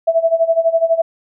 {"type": "tone with tremolo", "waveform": "sine", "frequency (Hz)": 659.3, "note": "E5", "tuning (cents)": 0, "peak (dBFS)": -8, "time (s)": [0.07, 1.02], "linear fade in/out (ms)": 10, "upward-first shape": "sine", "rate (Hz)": 12, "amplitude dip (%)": 85, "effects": []}